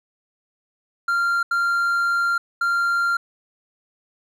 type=tone bursts at uneven times; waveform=triangle; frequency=1388 Hz; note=F6; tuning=11 cents flat; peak=-16 dBFS; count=3; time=1.08-1.43 / 1.51-2.38 / 2.61-3.17 s; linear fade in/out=5 ms; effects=none